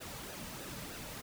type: noise with flanger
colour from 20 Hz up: pink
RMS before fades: -45 dBFS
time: 0-1.22 s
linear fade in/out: 20 ms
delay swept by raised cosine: 0.9 to 2.9 ms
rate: 3.2 Hz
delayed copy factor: -0.6
effects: none